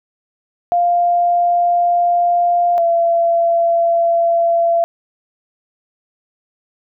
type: tone pair in turn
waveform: sine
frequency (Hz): 698.5 / 677.8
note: F5 / E5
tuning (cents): 0 / +48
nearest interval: minor second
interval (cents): 52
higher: first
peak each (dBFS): -11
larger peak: neither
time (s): 0.72-2.78 / 2.78-4.84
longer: neither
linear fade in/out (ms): 0
effects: none